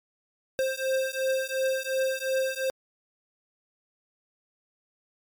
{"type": "beating tone pair", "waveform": "square", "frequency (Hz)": [526, 528.8], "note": ["C5", "C5"], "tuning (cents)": [9, 18], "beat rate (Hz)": 2.8, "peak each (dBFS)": -29, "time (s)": [0.59, 2.7], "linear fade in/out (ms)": 0, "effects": ["MP3 96 kbps"]}